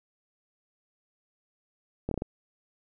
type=slowing click train; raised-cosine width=2 ms; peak=-17 dBFS; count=5; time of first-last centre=2.09-2.221 s; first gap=23 ms; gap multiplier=1.24; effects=none